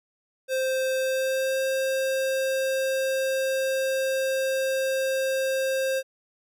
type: tone with pitch glide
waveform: square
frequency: 523.3 to 530.6 Hz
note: C5 to C5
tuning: 0 to +24 cents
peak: -24 dBFS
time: 0.48-6.03 s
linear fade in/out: 50 ms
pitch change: +24 cents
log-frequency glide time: 0.98-1.61 s
effects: none